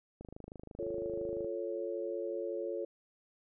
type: click train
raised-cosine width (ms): 2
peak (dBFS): -33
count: 33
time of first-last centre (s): 0.21-1.446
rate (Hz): 25.9
type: chord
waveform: sine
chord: F augmented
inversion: none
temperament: equal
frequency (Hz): 349.2 / 440 / 554.4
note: F4 / A4 / C#5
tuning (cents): 0 / 0 / 0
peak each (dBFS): -39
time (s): 0.79-2.85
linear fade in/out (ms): 5
effects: none